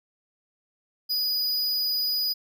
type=tone; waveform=square; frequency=4939 Hz; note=D#8; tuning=14 cents flat; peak=-24 dBFS; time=1.09-2.34 s; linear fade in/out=20 ms; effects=none